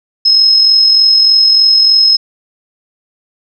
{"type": "tone with amplitude modulation", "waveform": "sine", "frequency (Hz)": 5160, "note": "E8", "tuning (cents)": -38, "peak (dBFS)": -3, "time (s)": [0.25, 2.17], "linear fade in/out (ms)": 10, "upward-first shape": "sine", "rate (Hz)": 43.3, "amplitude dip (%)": 35, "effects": []}